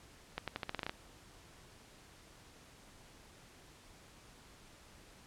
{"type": "accelerating click train", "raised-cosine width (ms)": 0.3, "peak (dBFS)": -21, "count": 10, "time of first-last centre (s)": [0.38, 0.895], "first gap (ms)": 97, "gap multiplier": 0.86, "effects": ["pink hiss -59 dBFS RMS until 5.26 s", "low-pass 10000 Hz 12 dB/octave"]}